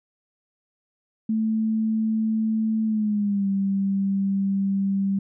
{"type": "tone with pitch glide", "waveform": "sine", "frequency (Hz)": [220, 196], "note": ["A3", "G3"], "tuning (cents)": [0, 0], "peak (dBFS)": -20, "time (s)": [1.29, 5.19], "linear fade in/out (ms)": 5, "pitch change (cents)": -200, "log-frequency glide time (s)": [2.85, 3.48], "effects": []}